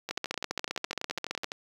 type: two click trains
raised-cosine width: 0.2 ms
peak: -13 / -17 dBFS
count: 21 / 18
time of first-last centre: 0.11-1.443 / 0.09-1.519 s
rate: 15 / 11.9 Hz
effects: high-pass 150 Hz 12 dB/octave + 7-bit